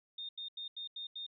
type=tone bursts; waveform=sine; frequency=3657 Hz; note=A#7; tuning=34 cents flat; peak=-40 dBFS; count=6; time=0.18-1.265 s; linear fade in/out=5 ms; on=110 ms; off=85 ms; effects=none